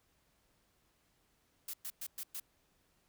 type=noise bursts; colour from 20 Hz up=blue; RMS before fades=-42 dBFS; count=5; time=1.68-2.4 s; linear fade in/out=5 ms; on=56 ms; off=110 ms; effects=pink hiss -74 dBFS RMS until 3.08 s